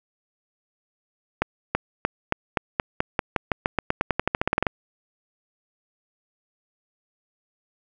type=accelerating click train; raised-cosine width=0.5 ms; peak=-5 dBFS; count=24; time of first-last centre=1.42-4.668 s; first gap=330 ms; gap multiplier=0.91; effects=none